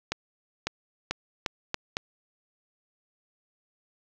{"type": "accelerating click train", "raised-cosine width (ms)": 0.2, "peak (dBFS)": -10, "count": 6, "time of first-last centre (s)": [0.12, 1.969], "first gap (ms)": 550, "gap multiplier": 0.8, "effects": ["low-pass 7000 Hz 12 dB/octave", "7-bit"]}